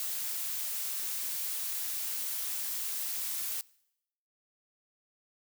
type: noise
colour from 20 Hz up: blue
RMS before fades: -35 dBFS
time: 0-3.61 s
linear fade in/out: 0 ms
effects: noise-tail reverb RT60 0.8 s tail -23 dB re dry